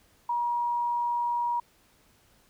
sine tone, 955 Hz, A#5, 42 cents sharp, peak -25 dBFS, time 0.29-1.6 s, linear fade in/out 5 ms, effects pink hiss -63 dBFS RMS until 2.49 s

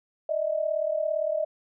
sine tone pair together, 603 / 640.6 Hz, D5 / E5, +46 / -50 cents, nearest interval minor second, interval 104 cents, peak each -27 / -27 dBFS, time 0.29-1.45 s, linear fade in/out 5 ms, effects none

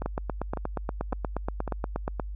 two click trains, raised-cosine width 1 ms, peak -18 / -15 dBFS, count 4 / 19, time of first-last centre 0.02-1.677 / 0.06-2.198 s, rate 1.81 / 8.42 Hz, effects added 50 Hz sine -33 dBFS peak until 2.35 s

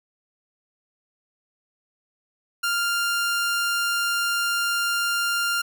sawtooth tone, 1396.9 Hz, F6, in tune, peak -18 dBFS, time 2.63-5.62 s, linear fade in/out 10 ms, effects none

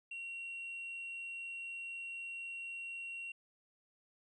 triangle tone, 2742 Hz, F7, 32 cents flat, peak -39 dBFS, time 0.11-3.32 s, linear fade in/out 5 ms, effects tanh soft clip ceiling -37 dBFS + resampled to 24000 Hz

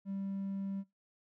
triangle tone, 195.6 Hz, G3, 4 cents flat, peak -33 dBFS, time 0.05-0.84 s, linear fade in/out 50 ms, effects noise-tail reverb RT60 0.2 s tail -21 dB re dry + tanh soft clip ceiling -29 dBFS

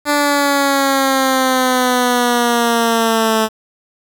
10% pulse exponential sweep, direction down, 293.7 to 218.5 Hz, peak -4 dBFS, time 0.05-3.49 s, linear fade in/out 50 ms, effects 7-bit

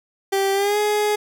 30% pulse tone with pitch glide, 390.9 to 419 Hz, G4 to G#4, -5 to +15 cents, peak -15 dBFS, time 0.32-1.16 s, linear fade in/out 10 ms, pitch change +120 cents, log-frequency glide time 0.53-0.78 s, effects none

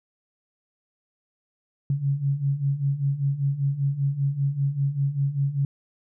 sine beating tone pair, 136.5 / 141.6 Hz, C#3 / C#3, -26 / +37 cents, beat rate 5.1 Hz, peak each -27 / -23 dBFS, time 1.9-5.65 s, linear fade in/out 2 ms, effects none

